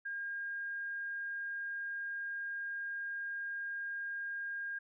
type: tone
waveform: sine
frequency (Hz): 1615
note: G#6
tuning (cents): -49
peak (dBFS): -37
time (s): 0.05-4.79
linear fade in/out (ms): 10
effects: none